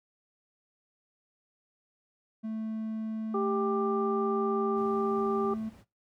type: tone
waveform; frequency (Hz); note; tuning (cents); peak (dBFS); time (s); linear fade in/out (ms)
triangle; 220; A3; 0; -30; 2.43-5.7; 20
type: harmonic tone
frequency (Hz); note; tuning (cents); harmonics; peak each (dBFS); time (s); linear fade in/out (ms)
394.7; G4; +12; 1 / 2 / 3; -29 / -37 / -33; 3.34-5.54; 5
type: noise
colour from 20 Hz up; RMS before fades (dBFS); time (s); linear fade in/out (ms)
brown; -48; 4.74-5.85; 50
effects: noise-tail reverb RT60 0.2 s tail -17 dB re dry + high-pass 100 Hz 12 dB/octave